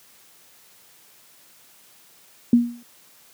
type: tone with exponential decay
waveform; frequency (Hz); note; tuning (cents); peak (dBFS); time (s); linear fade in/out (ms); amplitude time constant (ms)
sine; 238.5; A#3; +40; -8; 2.53-2.83; 2; 65
effects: white hiss -53 dBFS RMS until 3.33 s + high-pass 100 Hz 12 dB/octave